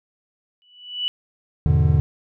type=tone with exponential growth; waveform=sine; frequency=2960 Hz; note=F#7; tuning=in tune; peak=-18 dBFS; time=0.62-1.08 s; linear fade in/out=0 ms; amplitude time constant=100 ms
type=chord; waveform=triangle; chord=E dominant seventh; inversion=none; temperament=just; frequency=82.41 / 103.01 / 123.61 / 148.33 Hz; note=E2 / G#2 / B2 / D3; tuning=0 / -14 / +2 / +18 cents; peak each=-16 / -21 / -20 / -16 dBFS; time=1.66-2 s; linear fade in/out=0 ms
effects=none